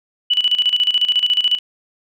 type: tone with tremolo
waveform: sine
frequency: 2960 Hz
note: F#7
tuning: in tune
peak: -11 dBFS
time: 0.3-1.59 s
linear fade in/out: 10 ms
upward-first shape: square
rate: 14 Hz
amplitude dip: 75%
effects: none